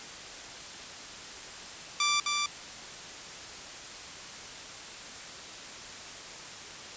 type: tone with echo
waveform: 10% pulse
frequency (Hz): 1174.7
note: D6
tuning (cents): 0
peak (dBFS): -16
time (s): 2-2.2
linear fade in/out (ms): 2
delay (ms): 260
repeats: 1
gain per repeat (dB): -3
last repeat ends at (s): 2.46
effects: white hiss -43 dBFS RMS until 6.96 s + resampled to 16000 Hz